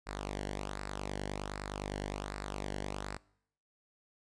sawtooth tone with flanger, 49.75 Hz, G1, 26 cents sharp, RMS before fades -40 dBFS, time 0.06-3.18 s, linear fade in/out 20 ms, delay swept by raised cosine 0.31 to 0.82 ms, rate 1.3 Hz, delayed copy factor -0.7, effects noise-tail reverb RT60 0.7 s tail -23 dB re dry + resampled to 22050 Hz

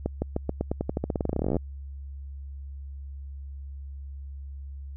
accelerating click train, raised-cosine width 2 ms, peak -13 dBFS, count 28, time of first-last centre 0.06-1.567 s, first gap 160 ms, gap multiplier 0.9, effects added 69 Hz sine -36 dBFS peak until 4.96 s

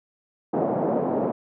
white band-pass noise, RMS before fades -24 dBFS, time 0.53-1.32 s, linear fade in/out 10 ms, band 160 to 690 Hz, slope 24 dB/octave, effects none

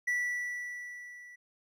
triangle tone with level ramp, 1958 Hz, B6, 15 cents flat, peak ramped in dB -25 to -47 dBFS, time 0.07-1.36 s, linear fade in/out 10 ms, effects none

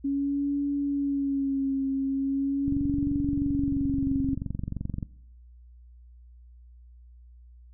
sine tone with vibrato, 277.2 Hz, C#4, in tune, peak -24 dBFS, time 0.04-4.35 s, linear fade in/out 10 ms, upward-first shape sine, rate 0.4 Hz, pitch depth 43 cents each way
click train, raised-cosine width 5 ms, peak -19 dBFS, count 55, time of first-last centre 2.68-5.028 s, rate 23 Hz
effects noise-tail reverb RT60 0.8 s tail -20 dB re dry + added 60 Hz sine -48 dBFS peak until 7.73 s

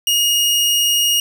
sawtooth tone, 2866 Hz, F7, 44 cents sharp, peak -10 dBFS, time 0.07-1.2 s, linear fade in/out 2 ms, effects none

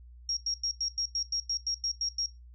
sine tone bursts, 5588 Hz, F8, in tune, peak -28 dBFS, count 12, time 0.29-2.26 s, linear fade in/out 2 ms, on 78 ms, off 94 ms, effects noise-tail reverb RT60 0.2 s tail -17 dB re dry + added 60 Hz sine -48 dBFS peak until 2.54 s

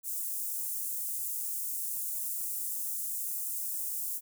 white high-pass noise, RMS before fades -35 dBFS, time 0.03-4.21 s, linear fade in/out 50 ms, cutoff 7900 Hz, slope 24 dB/octave, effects none

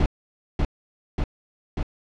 brown noise with echo, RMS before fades -19 dBFS, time 0-0.06 s, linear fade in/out 2 ms, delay 590 ms, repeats 3, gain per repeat -2 dB, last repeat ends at 1.83 s, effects low-pass 4000 Hz 12 dB/octave

